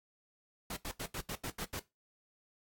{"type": "noise bursts", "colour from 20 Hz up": "pink", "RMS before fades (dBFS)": -40, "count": 8, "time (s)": [0.7, 1.796], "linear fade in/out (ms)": 5, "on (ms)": 67, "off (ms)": 80, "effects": ["noise-tail reverb RT60 0.2 s tail -17 dB re dry", "AAC 64 kbps"]}